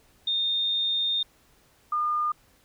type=tone pair in turn; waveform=sine; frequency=3651 / 1212.8 Hz; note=A#7 / D#6; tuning=-37 / -45 cents; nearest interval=octave + perfect fifth; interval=1908 cents; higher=first; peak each=-23 dBFS; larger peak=neither; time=0.27-1.23 / 1.92-2.32 s; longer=first; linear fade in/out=5 ms; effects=pink hiss -61 dBFS RMS until 2.64 s